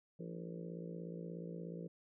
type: harmonic tone with a mistuned harmonic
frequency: 56.8 Hz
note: A#1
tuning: 44 cents flat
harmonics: 3 / 4 / 5 / 6 / 7 / 8 / 9 / 10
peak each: -45 / -57 / -57 / -54 / -55 / -52 / -54 / -61 dBFS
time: 0.19-1.88 s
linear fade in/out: 10 ms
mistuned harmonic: 5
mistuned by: +70 cents
effects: none